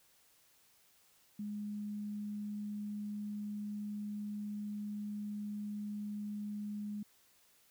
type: tone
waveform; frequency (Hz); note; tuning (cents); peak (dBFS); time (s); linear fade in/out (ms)
sine; 207.7; G#3; 0; -38; 1.39-7.03; 5
effects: white hiss -68 dBFS RMS until 7.7 s